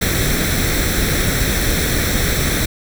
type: noise with comb filter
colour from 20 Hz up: pink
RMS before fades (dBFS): -17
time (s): 0.01-2.66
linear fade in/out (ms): 10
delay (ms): 0.52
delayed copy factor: +0.65
effects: none